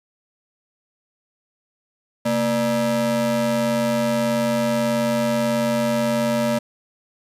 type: ring-modulated tone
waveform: square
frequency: 180.9 Hz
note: F#3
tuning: 39 cents flat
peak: -16 dBFS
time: 2.25-6.59 s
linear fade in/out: 10 ms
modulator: 411 Hz
effects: resampled to 32000 Hz + 8-bit